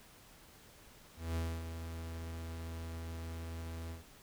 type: tone with ADSR envelope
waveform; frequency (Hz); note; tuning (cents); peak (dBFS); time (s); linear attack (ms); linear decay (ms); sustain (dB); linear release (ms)
45% pulse; 82.41; E2; 0; -33; 1.16-4.04; 200; 260; -8; 130
effects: pink hiss -59 dBFS RMS until 4.22 s